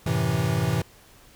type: chord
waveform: square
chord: F# half-diminished seventh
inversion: none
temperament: equal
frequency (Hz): 92.5 / 110 / 130.81 / 164.81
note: F#2 / A2 / C3 / E3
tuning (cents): 0 / 0 / 0 / 0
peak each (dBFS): -32 / -28 / -27 / -27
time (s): 0.06-0.82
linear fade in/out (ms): 5
effects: pink hiss -53 dBFS RMS until 1.35 s